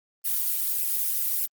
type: noise with flanger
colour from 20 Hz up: violet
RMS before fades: -26 dBFS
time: 0.24-1.47 s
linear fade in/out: 20 ms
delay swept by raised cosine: 0.37 to 5.87 ms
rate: 1.7 Hz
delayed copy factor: +0.75
effects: Opus 32 kbps